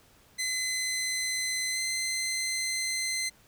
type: tone with pitch glide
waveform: 15% pulse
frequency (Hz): 2039 to 2062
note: C7 to C7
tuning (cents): -45 to -26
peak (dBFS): -22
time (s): 0.38-3.3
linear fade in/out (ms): 20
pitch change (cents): +19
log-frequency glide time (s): 1.72-1.79
effects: pink hiss -60 dBFS RMS until 3.47 s